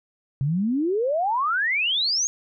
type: exponential sweep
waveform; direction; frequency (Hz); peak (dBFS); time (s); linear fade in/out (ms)
sine; up; 130.1 to 6645; -20; 0.41-2.27; 0
effects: none